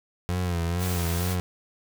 30% pulse tone with vibrato, 87.31 Hz, F2, in tune, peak -22 dBFS, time 0.29-1.4 s, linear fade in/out 0 ms, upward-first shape sine, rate 2.2 Hz, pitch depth 72 cents each way
white noise, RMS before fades -35 dBFS, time 0.78-1.37 s, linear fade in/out 50 ms
effects none

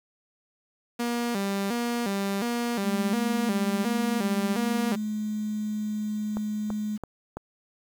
sawtooth tone with vibrato, 216.9 Hz, A3, 25 cents flat, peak -22 dBFS, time 0.99-4.96 s, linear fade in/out 10 ms, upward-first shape square, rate 1.4 Hz, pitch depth 160 cents each way
sine tone with pitch glide, 214.4 to 211.7 Hz, A3 to G#3, -45 to +33 cents, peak -27 dBFS, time 2.83-6.98 s, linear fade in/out 20 ms, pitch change -22 cents, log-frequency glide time 3.53-6.48 s
click train, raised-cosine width 1 ms, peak -20 dBFS, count 4, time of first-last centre 6.37-7.37 s, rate 3 Hz
effects 8-bit

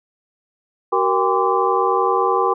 sine tone cluster, 379.3 / 469.5 / 800 / 1027 / 1160 Hz, F#4 / A#4 / G5 / C6 / D6, +43 / +12 / +35 / -33 / -22 cents, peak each -21 dBFS, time 0.92-2.54 s, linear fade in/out 10 ms, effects none

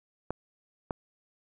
clicks, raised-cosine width 1 ms, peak -17 dBFS, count 2, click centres 0.306 / 0.908 s, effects none

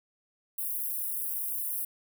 white high-pass noise, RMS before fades -33 dBFS, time 0.58-1.85 s, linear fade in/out 5 ms, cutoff 10000 Hz, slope 48 dB/octave, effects none

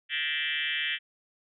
sine tone with frequency modulation, 2502 Hz, D#7, 9 cents sharp, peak -27 dBFS, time 0.09-0.99 s, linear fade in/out 50 ms, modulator 152 Hz, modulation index 5.4, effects none

